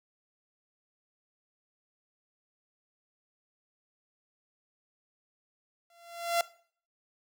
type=tone with exponential growth; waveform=sawtooth; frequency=684 Hz; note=F5; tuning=36 cents flat; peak=-19 dBFS; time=5.9-6.41 s; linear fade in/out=2 ms; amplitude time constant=110 ms; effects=noise-tail reverb RT60 0.5 s tail -19 dB re dry